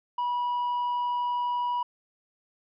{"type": "tone with tanh clipping", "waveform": "triangle", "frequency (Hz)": 974, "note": "B5", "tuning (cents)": -24, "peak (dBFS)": -26, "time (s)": [0.18, 1.83], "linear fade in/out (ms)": 5, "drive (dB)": 7, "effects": []}